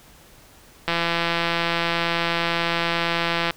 click train, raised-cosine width 0.3 ms, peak -6 dBFS, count 445, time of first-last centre 0.88-3.507 s, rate 169 Hz, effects pink hiss -50 dBFS RMS until 3.56 s

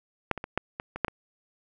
clicks, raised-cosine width 0.5 ms, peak -9 / -20 / -19 / -10 / -17 / -20 / -8 / -18 dBFS, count 8, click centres 0.313 / 0.377 / 0.441 / 0.576 / 0.799 / 0.96 / 1.047 / 1.082 s, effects none

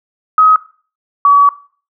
sine tone pair in turn, 1267 / 1138 Hz, D#6 / C#6, +31 / +45 cents, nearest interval major second, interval 186 cents, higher first, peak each -4 dBFS, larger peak neither, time 0.38-0.56 / 1.25-1.49 s, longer second, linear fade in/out 2 ms, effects noise-tail reverb RT60 0.4 s tail -17 dB re dry

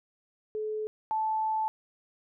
sine tone pair in turn, 430 / 874 Hz, A4 / A5, -40 / -12 cents, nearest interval octave, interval 1228 cents, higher second, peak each -30 / -26 dBFS, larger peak second, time 0.55-0.87 / 1.11-1.68 s, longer second, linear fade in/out 0 ms, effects none

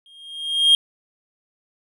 triangle tone with exponential growth, 3229 Hz, G#7, 49 cents flat, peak -7 dBFS, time 0.06-0.75 s, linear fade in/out 1 ms, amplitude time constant 150 ms, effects none

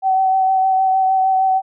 sine tone with vibrato, 761 Hz, F#5, 48 cents sharp, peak -12 dBFS, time 0.02-1.62 s, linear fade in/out 50 ms, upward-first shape sine, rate 6.5 Hz, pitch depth 16 cents each way, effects none

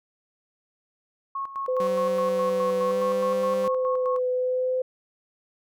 sine tone with tremolo, 1094 Hz, C#6, 23 cents flat, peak -27 dBFS, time 1.35-4.19 s, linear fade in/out 5 ms, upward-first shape square, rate 4.8 Hz, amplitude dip 70%
sine tone with vibrato, 510 Hz, C5, 44 cents flat, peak -22 dBFS, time 1.68-4.82 s, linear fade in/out 5 ms, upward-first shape triangle, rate 0.67 Hz, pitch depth 25 cents each way
sawtooth tone with pitch glide, 189.1 to 195.2 Hz, F#3 to G3, +38 to -7 cents, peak -28 dBFS, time 1.8-3.68 s, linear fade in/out 2 ms, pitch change +55 cents, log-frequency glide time 2.8-3.04 s
effects none

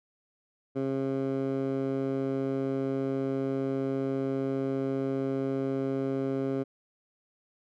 15% pulse tone with band-pass filter, 134.9 Hz, C#3, 47 cents flat, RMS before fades -30 dBFS, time 0.75-6.64 s, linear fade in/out 20 ms, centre 340 Hz, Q 1.1, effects none

